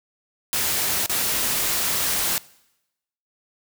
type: noise with dropouts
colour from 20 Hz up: white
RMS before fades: -23 dBFS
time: 0.53-2.38 s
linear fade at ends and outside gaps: 0 ms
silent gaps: 1.061-1.096 s
effects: noise-tail reverb RT60 0.9 s tail -22 dB re dry